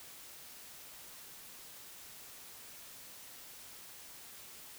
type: silence
effects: white hiss -52 dBFS RMS until 4.78 s